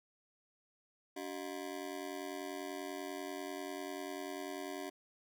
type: ring-modulated tone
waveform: 25% pulse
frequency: 333.6 Hz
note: E4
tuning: 21 cents sharp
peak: -34 dBFS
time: 1.16-4.9 s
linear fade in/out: 10 ms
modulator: 45.1 Hz
effects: none